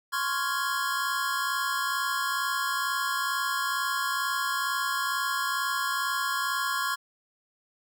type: chord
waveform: square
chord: Db major seventh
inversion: third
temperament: equal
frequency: 1046.5 / 1108.7 / 1396.9 / 1661.2 Hz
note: C6 / Db6 / F6 / Ab6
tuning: 0 / 0 / 0 / 0 cents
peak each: -33 dBFS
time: 0.12-6.96 s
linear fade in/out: 20 ms
effects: none